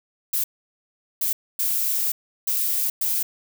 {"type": "noise bursts at uneven times", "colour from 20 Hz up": "violet", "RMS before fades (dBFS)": -23, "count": 5, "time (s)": [[0.33, 0.44], [1.21, 1.33], [1.59, 2.12], [2.47, 2.9], [3.01, 3.23]], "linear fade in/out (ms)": 5, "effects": []}